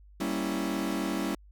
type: chord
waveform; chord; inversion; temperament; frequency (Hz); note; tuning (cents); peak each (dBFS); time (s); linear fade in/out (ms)
40% pulse; G diminished seventh; none; equal; 196 / 233.1 / 277.2 / 329.6; G3 / Bb3 / Db4 / Fb4; 0 / 0 / 0 / 0; -33 / -36 / -33 / -33; 0.2-1.35; 5
effects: added 50 Hz sine -51 dBFS peak until 1.51 s